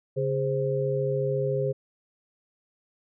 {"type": "tone cluster", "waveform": "sine", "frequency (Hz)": [138.8, 410, 524], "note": ["C#3", "G#4", "C5"], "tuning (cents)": [3, -22, 2], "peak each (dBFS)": -28, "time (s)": [0.16, 1.73], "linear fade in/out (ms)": 20, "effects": []}